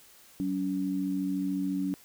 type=tone pair together; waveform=sine; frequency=188.6 / 282.6 Hz; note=F#3 / C#4; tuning=+33 / +34 cents; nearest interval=perfect fifth; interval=701 cents; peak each=-32 / -29 dBFS; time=0.4-1.94 s; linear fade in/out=0 ms; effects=white hiss -56 dBFS RMS until 2.04 s